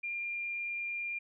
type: tone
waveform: sine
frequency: 2397 Hz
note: D7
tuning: 35 cents sharp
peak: -34 dBFS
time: 0.03-1.19 s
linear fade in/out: 10 ms
effects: none